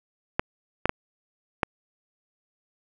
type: clicks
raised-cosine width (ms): 0.5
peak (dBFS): -6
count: 4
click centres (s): 0.395 / 0.856 / 0.894 / 1.632
effects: none